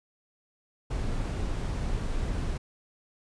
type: noise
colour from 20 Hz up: brown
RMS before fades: -30 dBFS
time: 0.9-2.58 s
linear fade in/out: 10 ms
effects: resampled to 22050 Hz